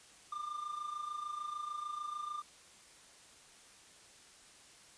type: tone with amplitude modulation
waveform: triangle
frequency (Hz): 1198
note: D6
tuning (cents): +34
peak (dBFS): -34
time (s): 0.32-2.42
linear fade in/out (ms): 5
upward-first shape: sine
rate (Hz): 26.7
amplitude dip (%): 65
effects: white hiss -59 dBFS RMS until 4.97 s + resampled to 22050 Hz